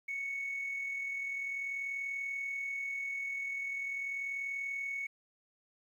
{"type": "tone with amplitude modulation", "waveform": "sine", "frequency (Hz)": 2217, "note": "C#7", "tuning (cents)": 0, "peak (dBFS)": -32, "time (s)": [0.08, 5.07], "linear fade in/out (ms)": 10, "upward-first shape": "sine", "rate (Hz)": 40.4, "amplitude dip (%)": 40, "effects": ["tanh soft clip ceiling -31 dBFS", "11-bit"]}